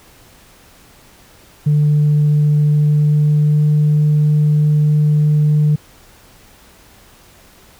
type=tone with pitch glide; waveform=sine; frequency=148.8 to 150.27 Hz; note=D3 to D3; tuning=+23 to +40 cents; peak=-8 dBFS; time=1.66-5.76 s; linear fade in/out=10 ms; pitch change=+17 cents; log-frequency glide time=2.64-3.89 s; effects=tanh soft clip ceiling -7 dBFS + pink hiss -46 dBFS RMS until 7.79 s